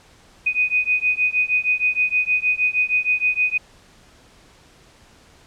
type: beating tone pair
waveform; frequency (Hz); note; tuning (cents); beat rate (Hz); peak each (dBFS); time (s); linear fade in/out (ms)
sine; 2489 / 2495.4; D#7 / D#7; 0 / +4; 6.4; -20; 0.46-3.58; 10
effects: pink hiss -51 dBFS RMS until 5.46 s + low-pass 8000 Hz 12 dB/octave